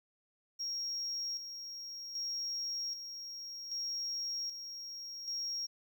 triangle tone with tremolo, 5588 Hz, F8, in tune, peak -33 dBFS, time 0.59-5.67 s, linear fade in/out 20 ms, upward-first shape square, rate 0.64 Hz, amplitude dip 60%, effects tanh soft clip ceiling -31 dBFS + 12-bit

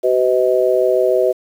harmonic tone, 126.5 Hz, B2, 42 cents sharp, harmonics 3 / 4 / 5, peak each -16 / -16 / -16 dBFS, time 0.03-1.33 s, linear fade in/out 20 ms, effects 7-bit

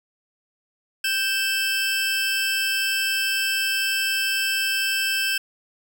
25% pulse tone pair together, 1568 / 2637 Hz, G6 / E7, 0 / 0 cents, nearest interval major sixth, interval 900 cents, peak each -20 dBFS, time 1.04-5.38 s, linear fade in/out 5 ms, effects none

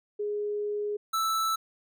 sine / square tone pair in turn, 415.3 / 1318.5 Hz, G#4 / E6, 0 / 0 cents, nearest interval octave + minor sixth, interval 2000 cents, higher second, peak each -28 / -26 dBFS, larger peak second, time 0.19-0.97 / 1.13-1.56 s, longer first, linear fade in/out 10 ms, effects none

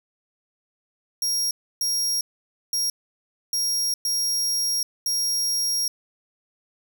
sawtooth tone bursts at uneven times, 5600 Hz, F8, 4 cents sharp, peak -19 dBFS, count 6, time 1.22-1.51 / 1.81-2.21 / 2.73-2.9 / 3.53-3.94 / 4.05-4.83 / 5.06-5.88 s, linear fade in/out 2 ms, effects none

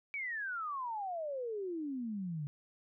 sine exponential sweep, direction down, 2316 to 141 Hz, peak -36 dBFS, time 0.14-2.47 s, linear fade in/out 0 ms, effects none

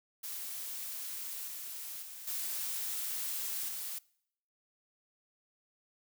blue noise with level steps, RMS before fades -41 / -43 / -47 / -37 / -40 dBFS, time 0.23-3.99 s, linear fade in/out 10 ms, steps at 1.47 / 2.02 / 2.27 / 3.68 s, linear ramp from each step 10 ms, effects noise-tail reverb RT60 0.7 s tail -24 dB re dry

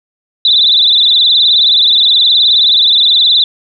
sine tone with vibrato, 3729 Hz, A#7, in tune, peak -5 dBFS, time 0.45-3.44 s, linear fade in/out 2 ms, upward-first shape sine, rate 19 Hz, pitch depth 130 cents each way, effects none

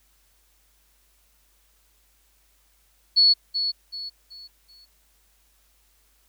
sine tone with echo, 4400 Hz, C#8, 14 cents flat, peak -13 dBFS, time 3.16-3.34 s, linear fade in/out 20 ms, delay 380 ms, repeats 4, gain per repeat -9 dB, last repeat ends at 4.86 s, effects added 50 Hz sine -64 dBFS peak until 6.28 s + white hiss -64 dBFS RMS until 6.28 s

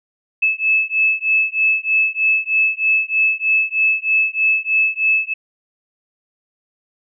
sine beating tone pair, 2605 / 2608.2 Hz, E7 / E7, -21 / -19 cents, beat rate 3.2 Hz, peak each -17 dBFS, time 0.42-5.34 s, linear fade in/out 10 ms, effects none

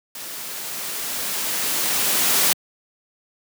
white noise with level ramp, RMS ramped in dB -34 to -17 dBFS, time 0.15-2.53 s, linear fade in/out 2 ms, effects high-pass 150 Hz 12 dB/octave

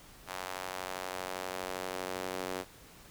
sawtooth tone with high-pass filter sweep, 92.5 Hz, F#2, in tune, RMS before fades -39 dBFS, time 0.26-2.65 s, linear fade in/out 50 ms, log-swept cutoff 830 to 390 Hz, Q 1.1, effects pink hiss -55 dBFS RMS until 3.1 s

